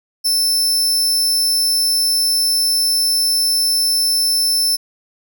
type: tone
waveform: sawtooth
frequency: 5300 Hz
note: E8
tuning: 9 cents sharp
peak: -11 dBFS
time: 0.24-4.77 s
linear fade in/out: 20 ms
effects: none